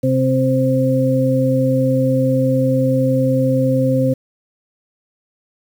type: harmonic tone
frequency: 130.8 Hz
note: C3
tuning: in tune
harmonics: 1 / 2 / 4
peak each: -17 / -17 / -17 dBFS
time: 0.03-4.14 s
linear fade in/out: 10 ms
effects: 7-bit